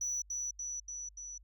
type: tone with echo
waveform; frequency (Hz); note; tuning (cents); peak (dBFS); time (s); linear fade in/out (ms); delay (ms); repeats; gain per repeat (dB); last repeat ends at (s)
sine; 5920; F#8; 0; -30; 0.01-0.22; 5; 290; 4; -3; 1.38
effects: tanh soft clip ceiling -32 dBFS + added 50 Hz sine -57 dBFS peak until 1.43 s